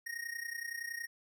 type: tone with amplitude modulation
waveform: square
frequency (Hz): 1864.7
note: A#6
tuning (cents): 0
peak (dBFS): -36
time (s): 0.06-1.07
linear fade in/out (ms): 10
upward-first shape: sine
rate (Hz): 30.7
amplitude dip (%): 80
effects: none